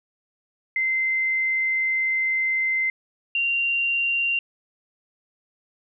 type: tone pair in turn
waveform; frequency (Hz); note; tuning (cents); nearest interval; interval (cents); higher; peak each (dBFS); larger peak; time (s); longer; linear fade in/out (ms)
sine; 2074 / 2768; C7 / F7; -16 / -16; perfect fourth; 500; second; -20; neither; 0.76-2.9 / 3.35-4.39; first; 2
effects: none